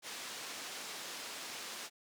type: band-pass noise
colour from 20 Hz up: white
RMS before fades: -45 dBFS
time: 0.02-1.9 s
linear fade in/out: 50 ms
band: 240 to 6200 Hz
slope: 12 dB/octave
effects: none